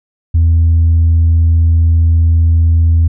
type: tone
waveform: sine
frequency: 82.41 Hz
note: E2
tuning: in tune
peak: -4 dBFS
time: 0.34-3.08 s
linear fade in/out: 10 ms
effects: tanh soft clip ceiling -4 dBFS